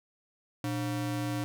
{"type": "ring-modulated tone", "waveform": "square", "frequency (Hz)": 208.6, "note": "G#3", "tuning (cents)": 8, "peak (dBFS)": -28, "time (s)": [0.64, 1.44], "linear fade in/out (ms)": 0, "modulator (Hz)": 89, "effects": []}